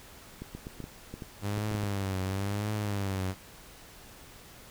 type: clicks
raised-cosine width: 3 ms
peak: -26 dBFS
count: 11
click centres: 0.42 / 0.55 / 0.669 / 0.803 / 0.841 / 1.14 / 1.222 / 1.578 / 1.715 / 1.75 / 1.835 s
type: tone with vibrato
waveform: sawtooth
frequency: 100 Hz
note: G2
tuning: 35 cents sharp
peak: -26 dBFS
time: 1.41-3.35 s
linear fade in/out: 50 ms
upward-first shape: triangle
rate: 0.95 Hz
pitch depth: 120 cents each way
effects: pink hiss -51 dBFS RMS until 4.7 s